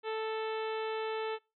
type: harmonic tone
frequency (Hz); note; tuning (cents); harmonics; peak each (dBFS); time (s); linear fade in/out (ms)
440; A4; 0; 1 / 2 / 3 / 4 / 5 / 6 / 7 / 8 / 9; -34 / -40 / -44 / -47 / -49 / -48 / -51 / -52 / -55; 0.03-1.39; 50
effects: noise-tail reverb RT60 0.3 s tail -26 dB re dry